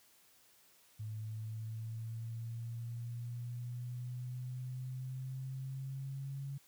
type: exponential sweep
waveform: sine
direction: up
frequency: 107.9 to 138.59 Hz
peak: -39 dBFS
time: 0.99-6.58 s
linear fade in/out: 10 ms
effects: white hiss -66 dBFS RMS until 6.67 s + high-pass 60 Hz 12 dB/octave